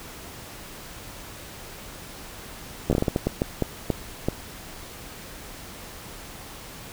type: slowing click train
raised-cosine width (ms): 2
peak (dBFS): -8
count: 13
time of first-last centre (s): 2.9-4.285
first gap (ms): 12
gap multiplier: 1.37
effects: pink hiss -41 dBFS RMS until 6.92 s